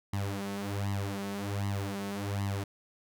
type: tone with flanger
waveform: sawtooth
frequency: 99.9 Hz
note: G2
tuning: 33 cents sharp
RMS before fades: -34 dBFS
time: 0.13-2.64 s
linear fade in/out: 5 ms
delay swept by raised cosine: 0.99 to 5.49 ms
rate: 1.3 Hz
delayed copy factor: +0.85
effects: none